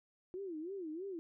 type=tone with vibrato; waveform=sine; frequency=349.2 Hz; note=F4; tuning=in tune; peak=-40 dBFS; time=0.34-1.19 s; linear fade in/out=0 ms; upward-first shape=sine; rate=3.1 Hz; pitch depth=230 cents each way; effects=none